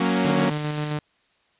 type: chord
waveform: sawtooth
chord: F# major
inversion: none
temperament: equal with one note detuned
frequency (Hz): 185 / 233.1 / 278.1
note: F#3 / A#3 / C#4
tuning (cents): 0 / 0 / +6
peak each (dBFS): -19 / -20 / -21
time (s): 0-0.5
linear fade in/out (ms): 5
type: band-stop noise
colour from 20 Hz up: white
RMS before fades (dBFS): -36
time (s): 0.03-0.93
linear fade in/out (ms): 5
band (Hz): 250 to 1500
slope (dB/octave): 48
type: tone with tremolo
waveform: sawtooth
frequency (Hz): 150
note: D3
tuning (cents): +37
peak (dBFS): -20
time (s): 0.25-0.99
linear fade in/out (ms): 0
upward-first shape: square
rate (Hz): 7.6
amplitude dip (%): 30
effects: white hiss -64 dBFS RMS until 1.59 s + resampled to 8000 Hz